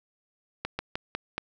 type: slowing click train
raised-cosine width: 0.3 ms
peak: -14 dBFS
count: 5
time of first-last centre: 0.65-1.38 s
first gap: 140 ms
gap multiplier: 1.18
effects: none